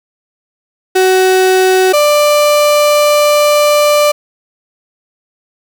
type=tone pair in turn; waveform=35% pulse; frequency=374.4 / 591.2 Hz; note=F#4 / D5; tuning=+20 / +11 cents; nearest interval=minor sixth; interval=791 cents; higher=second; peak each=-5 dBFS; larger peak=neither; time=0.95-1.93 / 1.93-4.12 s; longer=second; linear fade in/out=10 ms; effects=7-bit